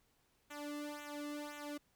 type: tone with flanger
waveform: sawtooth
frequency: 293.7 Hz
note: D4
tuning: in tune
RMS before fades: -45 dBFS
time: 0.5-1.78 s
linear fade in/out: 10 ms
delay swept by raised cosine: 0.2 to 1.3 ms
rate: 1.9 Hz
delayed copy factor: -1
effects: pink hiss -75 dBFS RMS until 1.95 s